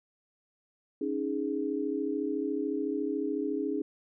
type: chord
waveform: sine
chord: C# suspended second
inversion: none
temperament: equal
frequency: 277.2 / 311.1 / 415.3 Hz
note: C#4 / D#4 / G#4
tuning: 0 / 0 / 0 cents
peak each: -33 dBFS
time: 1.01-3.82 s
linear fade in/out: 5 ms
effects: none